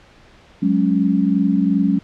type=chord; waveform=sine; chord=F# suspended second; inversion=none; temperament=equal; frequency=185 / 207.7 / 277.2 Hz; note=F#3 / G#3 / C#4; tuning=0 / 0 / 0 cents; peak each=-18 dBFS; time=0.62-1.99 s; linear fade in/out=10 ms; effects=pink hiss -48 dBFS RMS until 2.03 s + low-pass 4000 Hz 12 dB/octave